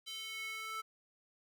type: tone with high-pass filter sweep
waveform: square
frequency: 440 Hz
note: A4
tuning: in tune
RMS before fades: -43 dBFS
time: 0.06-0.82 s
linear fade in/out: 20 ms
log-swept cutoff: 3400 to 1400 Hz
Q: 3.6
effects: none